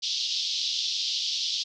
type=band-pass noise; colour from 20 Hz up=pink; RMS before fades=-29 dBFS; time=0.02-1.64 s; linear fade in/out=20 ms; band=3200 to 5500 Hz; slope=48 dB/octave; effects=none